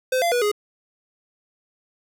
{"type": "tone with pitch steps", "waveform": "square", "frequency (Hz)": [514, 687, 486.6, 416.1], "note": ["C5", "F5", "B4", "G#4"], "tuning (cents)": [-31, -29, -26, 3], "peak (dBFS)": -19, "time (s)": [0.12, 0.516], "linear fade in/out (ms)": 5, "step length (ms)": 99, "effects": []}